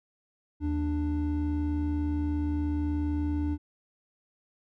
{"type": "tone pair together", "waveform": "triangle", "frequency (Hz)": [78.16, 295.1], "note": ["D#2", "D4"], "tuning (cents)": [8, 8], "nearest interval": "octave + major seventh", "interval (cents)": 2300, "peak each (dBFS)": -27, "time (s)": [0.6, 3.58], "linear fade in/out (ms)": 50, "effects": []}